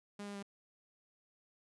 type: tone with pitch steps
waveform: sawtooth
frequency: 203.8 / 202.5 / 199.5 Hz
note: G#3 / G#3 / G3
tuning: -32 / -43 / +31 cents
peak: -39 dBFS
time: 0.19-0.427 s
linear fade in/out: 5 ms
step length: 79 ms
effects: resampled to 24000 Hz